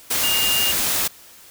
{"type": "tone in noise", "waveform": "sine", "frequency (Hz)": 2823, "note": "F7", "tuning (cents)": 18, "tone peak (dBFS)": -20, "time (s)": [0.23, 0.72], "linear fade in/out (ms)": 10, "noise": "white", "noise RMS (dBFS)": -21, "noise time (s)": [0.1, 1.08], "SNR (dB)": -2, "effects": ["white hiss -46 dBFS RMS until 1.5 s"]}